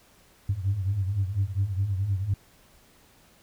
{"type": "tone cluster", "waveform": "sine", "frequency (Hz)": [93.5, 98.9, 103.3], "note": ["F#2", "G2", "G#2"], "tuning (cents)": [19, 16, -9], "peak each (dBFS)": -28, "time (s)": [0.49, 2.34], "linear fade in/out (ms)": 5, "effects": ["tanh soft clip ceiling -17 dBFS", "pink hiss -58 dBFS RMS until 3.42 s"]}